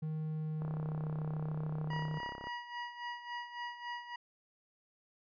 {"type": "tone with pitch glide", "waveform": "triangle", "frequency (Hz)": [156.1, 154.49], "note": ["D#3", "D#3"], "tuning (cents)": [6, -12], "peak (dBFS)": -33, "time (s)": [0.02, 2.19], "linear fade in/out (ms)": 10, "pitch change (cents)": -18, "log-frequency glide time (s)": [0.21, 1.16]}
{"type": "click train", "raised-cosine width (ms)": 1, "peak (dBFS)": -31, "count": 63, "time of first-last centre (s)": [0.62, 2.471], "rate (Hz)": 33.5}
{"type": "tone with tremolo", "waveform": "25% pulse", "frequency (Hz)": 962, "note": "B5", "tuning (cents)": -46, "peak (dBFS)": -34, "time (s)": [1.9, 4.16], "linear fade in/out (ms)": 5, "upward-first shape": "sine", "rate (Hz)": 3.6, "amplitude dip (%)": 70}
{"effects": ["resampled to 11025 Hz"]}